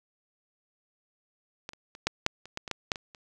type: clicks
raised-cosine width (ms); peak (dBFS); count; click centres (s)
0.2; -20 / -29 / -28 / -8 / -6 / -28 / -16 / -21 / -13 / -9 / -21 / -30; 12; 1.691 / 1.734 / 1.951 / 2.07 / 2.264 / 2.456 / 2.574 / 2.678 / 2.713 / 2.918 / 2.958 / 3.148
effects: none